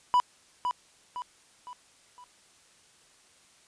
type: tone with echo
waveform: triangle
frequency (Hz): 987.8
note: B5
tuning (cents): 0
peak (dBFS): -17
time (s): 0.14-0.2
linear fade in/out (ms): 0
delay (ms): 510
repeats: 4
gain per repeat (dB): -7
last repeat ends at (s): 2.24
effects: white hiss -60 dBFS RMS until 3.67 s + resampled to 22050 Hz